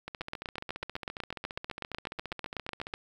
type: two click trains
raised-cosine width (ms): 0.3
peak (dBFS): -22 / -18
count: 43 / 23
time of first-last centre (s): 0.08-2.937 / 0.21-2.94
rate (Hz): 14.7 / 8.06
effects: 9-bit